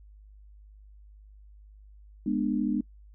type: tone cluster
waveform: sine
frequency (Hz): 207.2 / 246.2 / 299.6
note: G#3 / B3 / D4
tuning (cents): -4 / -5 / +35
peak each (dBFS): -29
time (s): 2.26-2.81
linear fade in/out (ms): 5
effects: noise-tail reverb RT60 0.1 s tail -24 dB re dry + added 51 Hz sine -49 dBFS peak until 3.14 s